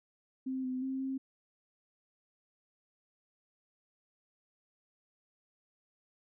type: tone with pitch steps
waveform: sine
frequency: 261.7 / 256.1 / 264.8 / 266.3 Hz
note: C4 / C4 / C4 / C4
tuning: 0 / -37 / +21 / +31 cents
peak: -33 dBFS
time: 0.46-1.18 s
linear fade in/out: 10 ms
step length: 180 ms
effects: none